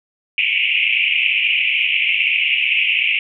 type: band-pass noise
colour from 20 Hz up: white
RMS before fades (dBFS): -17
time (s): 0.38-3.19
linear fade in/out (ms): 2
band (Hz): 2200 to 2900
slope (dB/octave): 96
effects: none

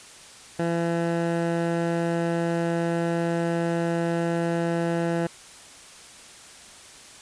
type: tone with low-pass filter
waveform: 15% pulse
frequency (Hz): 168.7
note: E3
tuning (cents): +40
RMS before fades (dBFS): -25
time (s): 0.59-5.27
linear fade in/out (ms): 5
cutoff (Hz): 1800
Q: 0.71
effects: white hiss -46 dBFS RMS until 7.21 s + resampled to 22050 Hz

